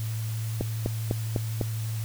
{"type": "click train", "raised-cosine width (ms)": 2, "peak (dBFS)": -13, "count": 5, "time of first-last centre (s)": [0.61, 1.613], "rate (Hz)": 3.99, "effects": ["added 111 Hz sine -28 dBFS peak until 2.04 s", "white hiss -43 dBFS RMS until 2.04 s"]}